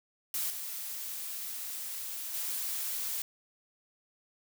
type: noise with level steps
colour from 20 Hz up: blue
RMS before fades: -33 / -39 / -35 dBFS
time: 0.34-3.22 s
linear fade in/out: 2 ms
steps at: 0.5 / 2.34 s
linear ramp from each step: 2 ms
effects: none